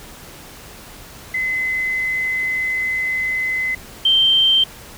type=tone pair in turn; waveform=sine; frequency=2038 / 3136 Hz; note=C7 / G7; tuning=-46 / 0 cents; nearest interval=perfect fifth; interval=746 cents; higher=second; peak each=-18 / -11 dBFS; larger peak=second; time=1.34-3.75 / 4.05-4.64 s; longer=first; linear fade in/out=5 ms; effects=pink hiss -39 dBFS RMS until 4.97 s